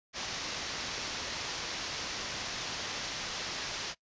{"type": "low-pass noise", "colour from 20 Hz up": "white", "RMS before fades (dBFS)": -38, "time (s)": [0.13, 3.95], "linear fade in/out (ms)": 50, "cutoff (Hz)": 6300, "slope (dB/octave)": 48, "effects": ["noise-tail reverb RT60 0.1 s tail -21 dB re dry", "resampled to 16000 Hz"]}